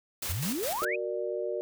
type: noise with tremolo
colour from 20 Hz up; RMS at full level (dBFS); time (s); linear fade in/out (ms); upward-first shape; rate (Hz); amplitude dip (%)
white; -34; 0.22-0.85; 5; square; 4.9; 50
type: exponential sweep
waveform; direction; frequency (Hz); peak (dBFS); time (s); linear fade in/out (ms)
sine; up; 73.1 to 2632; -30; 0.29-0.96; 10
type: chord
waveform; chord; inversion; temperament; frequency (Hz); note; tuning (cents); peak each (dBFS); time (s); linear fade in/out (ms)
sine; Gb augmented; none; equal with one note detuned; 370 / 466.2 / 593.8; Gb4 / Bb4 / D5; 0 / 0 / +19; -34; 0.82-1.61; 0
effects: none